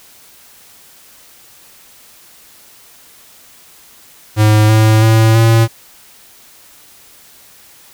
square tone with pitch steps, 107.2 / 109.33 / 111.49 / 113.71 Hz, A2 / A2 / A2 / A#2, -45 / -11 / +23 / -43 cents, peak -7 dBFS, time 4.36-5.68 s, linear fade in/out 50 ms, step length 330 ms, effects white hiss -43 dBFS RMS until 7.93 s

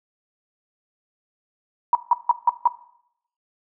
sine tone bursts, 959 Hz, A#5, 49 cents sharp, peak -11 dBFS, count 5, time 1.93-2.675 s, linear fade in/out 2 ms, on 21 ms, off 160 ms, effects noise-tail reverb RT60 0.7 s tail -17 dB re dry

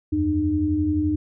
sine tone cluster, 80.3 / 91.9 / 303.5 Hz, E2 / F#2 / D#4, -45 / -11 / -43 cents, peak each -28 / -27 / -20 dBFS, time 0.12-1.16 s, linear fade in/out 10 ms, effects none

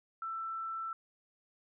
sine tone, 1332 Hz, E6, 18 cents sharp, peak -36 dBFS, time 0.22-0.93 s, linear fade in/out 2 ms, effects none

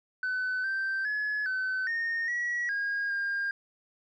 sine tone with pitch steps, 1509 / 1562 / 1700 / 1521 / 1841 / 1924 / 1631 / 1609 Hz, F#6 / G6 / G#6 / F#6 / A#6 / B6 / G#6 / G6, +34 / -7 / +40 / +47 / -22 / -46 / -32 / +45 cents, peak -26 dBFS, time 0.23-3.51 s, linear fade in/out 2 ms, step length 410 ms, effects tanh soft clip ceiling -26 dBFS

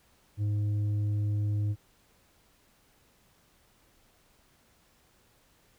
sine tone with tanh clipping, 103.83 Hz, G#2, in tune, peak -27 dBFS, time 0.37-1.76 s, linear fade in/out 50 ms, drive 5 dB, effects pink hiss -65 dBFS RMS until 5.78 s

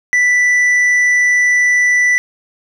triangle tone with tanh clipping, 1975.5 Hz, B6, in tune, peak -10 dBFS, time 0.13-2.18 s, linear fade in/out 0 ms, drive 9 dB, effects none

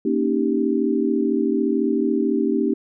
sine chord, Eb dominant seventh, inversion second, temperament equal, 233.1 / 277.2 / 311.1 / 392 Hz, Bb3 / Db4 / Eb4 / G4, 0 / 0 / 0 / 0 cents, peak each -23 dBFS, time 0.05-2.74 s, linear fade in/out 5 ms, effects none

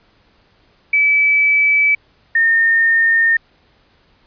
sine tone pair in turn, 2300 / 1825.5 Hz, D7 / A#6, -37 / -37 cents, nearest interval major third, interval 400 cents, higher first, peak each -10 dBFS, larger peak neither, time 0.93-1.95 / 2.35-3.37 s, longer neither, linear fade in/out 5 ms, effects pink hiss -55 dBFS RMS until 4.26 s + resampled to 11025 Hz

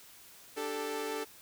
sawtooth chord, D suspended fourth, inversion none, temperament equal with one note detuned, 295.4 / 392 / 440 Hz, D4 / G4 / A4, +10 / 0 / 0 cents, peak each -38 / -38 / -32 dBFS, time 0.56-1.25 s, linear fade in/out 20 ms, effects white hiss -55 dBFS RMS until 1.41 s

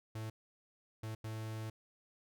45% pulse tone bursts at uneven times, 110 Hz, A2, in tune, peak -40 dBFS, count 3, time 0.15-0.3 / 1.03-1.15 / 1.24-1.7 s, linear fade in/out 5 ms, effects none

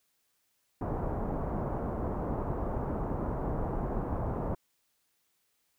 pink low-pass noise, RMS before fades -33 dBFS, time 0.81-4.55 s, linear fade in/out 5 ms, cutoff 1000 Hz, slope 24 dB/octave, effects white hiss -75 dBFS RMS until 5.78 s

